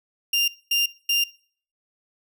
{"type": "tone bursts", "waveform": "30% pulse", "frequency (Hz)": 2794, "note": "F7", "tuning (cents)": 0, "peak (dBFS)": -16, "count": 3, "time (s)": [0.33, 1.24], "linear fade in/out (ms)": 5, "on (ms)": 150, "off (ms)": 230, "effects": ["noise-tail reverb RT60 0.5 s tail -22 dB re dry"]}